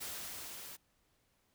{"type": "noise with level ramp", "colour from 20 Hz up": "white", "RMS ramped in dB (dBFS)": [-42, -49], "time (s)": [0, 0.77], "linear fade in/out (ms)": 20, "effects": ["pink hiss -75 dBFS RMS until 1.54 s"]}